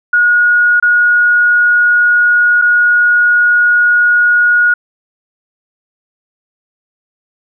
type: tone with dropouts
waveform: sine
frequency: 1446 Hz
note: F#6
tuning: 40 cents flat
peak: -6 dBFS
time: 0.13-4.74 s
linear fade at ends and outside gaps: 5 ms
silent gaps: 0.8-0.825 / 2.616-2.62 s
effects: none